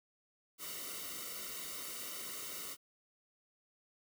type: noise with comb filter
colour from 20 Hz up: white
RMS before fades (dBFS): -44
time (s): 0.58-2.77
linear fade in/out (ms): 50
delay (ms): 1.2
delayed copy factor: -0.85
effects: none